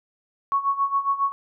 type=tone with tremolo; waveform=sine; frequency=1108.7 Hz; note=C#6; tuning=in tune; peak=-17 dBFS; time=0.52-1.32 s; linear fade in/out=0 ms; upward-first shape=sine; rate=7.3 Hz; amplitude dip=80%; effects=none